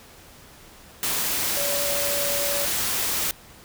sine tone in noise, 571 Hz, D5, 49 cents flat, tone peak -28 dBFS, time 1.57-2.65 s, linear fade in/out 0 ms, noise white, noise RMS -25 dBFS, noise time 1.03-3.31 s, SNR -6 dB, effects pink hiss -48 dBFS RMS until 3.64 s

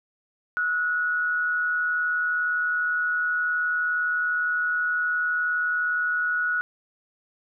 sine tone pair together, 1301.6 / 1461 Hz, E6 / F#6, -22 / -22 cents, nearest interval major second, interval 200 cents, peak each -34 / -22 dBFS, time 0.57-6.61 s, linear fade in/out 0 ms, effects none

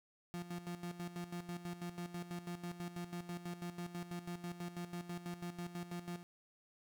35% pulse tone with tremolo, 174.61 Hz, F3, in tune, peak -39 dBFS, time 0.34-6.23 s, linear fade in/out 0 ms, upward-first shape square, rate 6.1 Hz, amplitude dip 70%, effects none

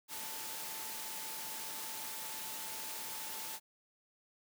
sine tone in noise, 880 Hz, A5, in tune, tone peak -52 dBFS, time 0.08-3.6 s, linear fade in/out 50 ms, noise white, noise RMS -43 dBFS, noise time 0.08-3.6 s, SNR -12 dB, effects high-pass 150 Hz 12 dB/octave

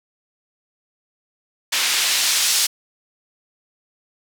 white noise with band-pass filter sweep, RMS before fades -19 dBFS, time 1.72-2.67 s, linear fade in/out 10 ms, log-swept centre 2700 to 5300 Hz, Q 0.78, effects none

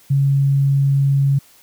sine tone, 138.59 Hz, C#3, in tune, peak -12 dBFS, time 0.1-1.39 s, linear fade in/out 10 ms, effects white hiss -50 dBFS RMS until 1.62 s

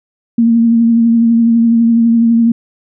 sine tone with vibrato, 231 Hz, A#3, 16 cents flat, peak -6 dBFS, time 0.38-2.52 s, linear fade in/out 5 ms, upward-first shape triangle, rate 12 Hz, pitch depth 32 cents each way, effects none

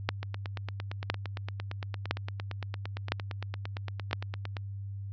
two click trains, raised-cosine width 0.3 ms, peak -21 / -10 dBFS, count 39 / 5, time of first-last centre 0.23-4.568 / 0.09-4.13 s, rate 8.76 / 0.99 Hz, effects added 99 Hz sine -36 dBFS peak until 5.12 s + resampled to 16000 Hz

